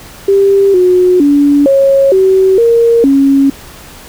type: tone with pitch steps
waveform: sine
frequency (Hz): 394.8 / 363.3 / 286.8 / 547 / 380.3 / 465 / 275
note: G4 / F#4 / D4 / C#5 / F#4 / A#4 / C#4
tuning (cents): +12 / -32 / -41 / -23 / +48 / -4 / -14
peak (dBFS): -4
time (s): 0.28-3.5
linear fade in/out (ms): 5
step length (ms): 460
effects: pink hiss -33 dBFS RMS until 4.08 s